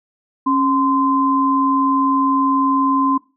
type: tone pair together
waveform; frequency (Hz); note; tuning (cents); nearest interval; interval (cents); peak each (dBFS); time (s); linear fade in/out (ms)
sine; 273.9 / 1034.1; C#4 / C6; -21 / -21; octave + major seventh; 2300; -16; 0.46-3.18; 10
effects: noise-tail reverb RT60 0.3 s tail -20 dB re dry